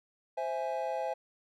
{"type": "chord", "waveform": "triangle", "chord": "C augmented", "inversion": "none", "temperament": "equal", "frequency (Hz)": [523.3, 659.3, 830.6], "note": ["C5", "E5", "G#5"], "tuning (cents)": [0, 0, 0], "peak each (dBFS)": -34, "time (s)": [0.37, 1.14], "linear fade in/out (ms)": 10, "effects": []}